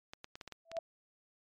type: clicks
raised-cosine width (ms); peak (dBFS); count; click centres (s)
0.2; -28; 8; 0.135 / 0.244 / 0.355 / 0.412 / 0.477 / 0.523 / 0.716 / 0.768
type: tone with exponential growth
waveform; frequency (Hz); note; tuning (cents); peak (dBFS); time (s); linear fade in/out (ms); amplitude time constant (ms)
sine; 663; E5; +10; -31; 0.65-0.79; 5; 29
effects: MP3 96 kbps